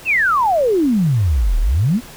sine exponential two-way sweep, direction down then up, 2794 to 35.5 to 263.6 Hz, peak -12 dBFS, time 0.05-2.01 s, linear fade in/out 50 ms, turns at 1.59 s, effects pink hiss -38 dBFS RMS until 2.16 s

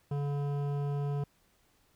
sine tone with hard clipping, 143 Hz, D3, 46 cents flat, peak -32 dBFS, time 0.11-1.24 s, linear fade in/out 5 ms, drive 13 dB, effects pink hiss -69 dBFS RMS until 1.95 s

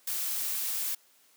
blue noise, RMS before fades -32 dBFS, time 0.07-0.95 s, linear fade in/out 5 ms, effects white hiss -63 dBFS RMS until 1.36 s + high-pass 200 Hz 12 dB/octave

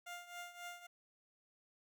15% pulse tone with tremolo, 702 Hz, F5, 9 cents sharp, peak -38 dBFS, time 0.06-0.87 s, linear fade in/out 10 ms, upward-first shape triangle, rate 3.7 Hz, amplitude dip 80%, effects none

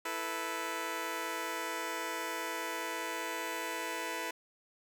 10% pulse chord, E suspended fourth, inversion none, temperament just, 329.6 / 439.5 / 494.4 Hz, E4 / A4 / B4, 0 / -2 / +2 cents, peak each -32 / -33 / -32 dBFS, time 0.05-4.31 s, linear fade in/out 5 ms, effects none

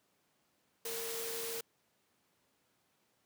sine tone in noise, 458.5 Hz, A#4, 29 cents flat, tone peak -42 dBFS, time 0.85-1.61 s, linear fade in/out 5 ms, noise white, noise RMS -41 dBFS, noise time 0.85-1.61 s, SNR -4 dB, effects pink hiss -75 dBFS RMS until 3.25 s + high-pass 150 Hz 12 dB/octave

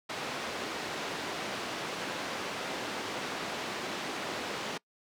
pink band-pass noise, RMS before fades -37 dBFS, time 0.09-4.78 s, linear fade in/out 10 ms, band 270 to 4600 Hz, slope 12 dB/octave, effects noise-tail reverb RT60 0.1 s tail -24 dB re dry

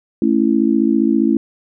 sine chord, A major, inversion none, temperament just, 220 / 275 / 330 Hz, A3 / C#4 / E4, 0 / -14 / +2 cents, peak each -16 dBFS, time 0.22-1.37 s, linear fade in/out 2 ms, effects none

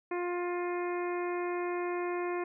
harmonic tone, 352.9 Hz, F4, 18 cents sharp, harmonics 1 / 2 / 3 / 4 / 5 / 6 / 7, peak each -32 / -40 / -40 / -48 / -46 / -46 / -48 dBFS, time 0.11-2.44 s, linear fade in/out 5 ms, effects none

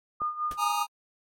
sine tone with tremolo, 1218 Hz, D#6, 37 cents flat, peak -25 dBFS, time 0.2-0.83 s, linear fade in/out 10 ms, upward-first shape sine, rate 5 Hz, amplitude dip 75%
click, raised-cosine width 1 ms, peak -26 dBFS, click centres 0.218 s
pink noise with exponential decay, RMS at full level -37 dBFS, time 0.51-0.6 s, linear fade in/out 2 ms, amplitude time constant 19 ms
square chord, Ab suspended second, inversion none, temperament equal, 830.6 / 932.3 / 1244.5 Hz, Ab5 / Bb5 / Eb6, 0 / 0 / 0 cents, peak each -31 / -31 / -33 dBFS, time 0.57-0.87 s, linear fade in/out 50 ms
effects MP3 64 kbps

